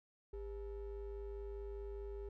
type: ring-modulated tone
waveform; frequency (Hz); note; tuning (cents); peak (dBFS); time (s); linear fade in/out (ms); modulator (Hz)
triangle; 227.4; A#3; -43; -38; 0.33-2.29; 5; 175
effects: none